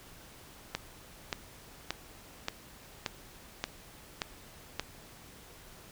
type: click train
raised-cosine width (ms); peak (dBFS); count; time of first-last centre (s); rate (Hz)
0.2; -14; 8; 0.75-4.796; 1.73
effects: pink hiss -53 dBFS RMS until 5.91 s